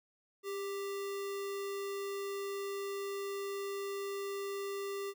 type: tone with sample-and-hold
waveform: sine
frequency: 398 Hz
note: G4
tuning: 26 cents sharp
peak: -36 dBFS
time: 0.43-5.14 s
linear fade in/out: 50 ms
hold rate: 1575 Hz
effects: none